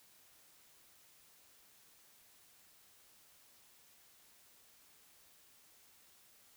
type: silence
effects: white hiss -65 dBFS RMS until 6.56 s